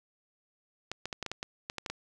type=clicks; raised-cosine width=0.2 ms; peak=-18 dBFS; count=11; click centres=0.916 / 1.056 / 1.128 / 1.227 / 1.263 / 1.316 / 1.429 / 1.699 / 1.783 / 1.862 / 1.9 s; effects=none